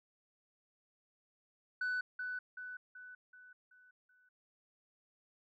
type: tone with echo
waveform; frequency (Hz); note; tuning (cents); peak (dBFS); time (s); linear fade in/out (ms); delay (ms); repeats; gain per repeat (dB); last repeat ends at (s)
sine; 1494; F#6; +16; -31; 1.81-2.01; 5; 380; 6; -6; 4.29
effects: tanh soft clip ceiling -32 dBFS